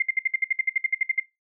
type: tone bursts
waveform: sine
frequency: 2100 Hz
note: C7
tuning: 6 cents sharp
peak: -18 dBFS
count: 15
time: 0-1.199 s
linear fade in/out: 5 ms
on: 23 ms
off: 61 ms
effects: noise-tail reverb RT60 0.2 s tail -17 dB re dry